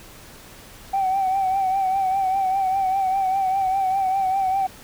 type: tone with vibrato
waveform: sine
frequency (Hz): 767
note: G5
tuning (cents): -38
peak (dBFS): -17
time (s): 0.93-4.67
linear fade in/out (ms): 10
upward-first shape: triangle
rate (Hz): 5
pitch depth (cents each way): 58
effects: tanh soft clip ceiling -15 dBFS + pink hiss -44 dBFS RMS until 4.83 s